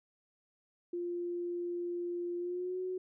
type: tone with pitch glide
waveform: sine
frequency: 349.2 to 369.1 Hz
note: F4 to F#4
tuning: 0 to -4 cents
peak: -34 dBFS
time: 0.93-2.98 s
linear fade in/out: 5 ms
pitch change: +96 cents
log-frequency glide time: 2.38-2.79 s
effects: none